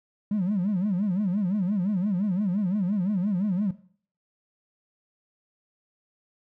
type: tone with vibrato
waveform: triangle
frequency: 193.8 Hz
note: G3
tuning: 20 cents flat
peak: -19 dBFS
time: 0.31-3.71 s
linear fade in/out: 5 ms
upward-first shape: sine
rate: 5.8 Hz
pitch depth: 180 cents each way
effects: noise-tail reverb RT60 0.5 s tail -19 dB re dry + tanh soft clip ceiling -19 dBFS